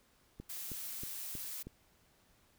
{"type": "click train", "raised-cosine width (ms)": 3, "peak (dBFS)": -32, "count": 5, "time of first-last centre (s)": [0.4, 1.67], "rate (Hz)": 3.15}
{"type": "noise", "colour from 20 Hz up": "blue", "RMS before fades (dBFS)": -43, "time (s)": [0.49, 1.63], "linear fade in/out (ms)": 10}
{"effects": ["pink hiss -69 dBFS RMS until 2.58 s"]}